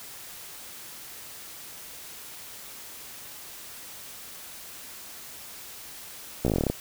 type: slowing click train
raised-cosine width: 2 ms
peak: -11 dBFS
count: 12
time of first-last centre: 6.45-6.7 s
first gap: 15 ms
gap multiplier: 1.08
effects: white hiss -43 dBFS RMS until 6.8 s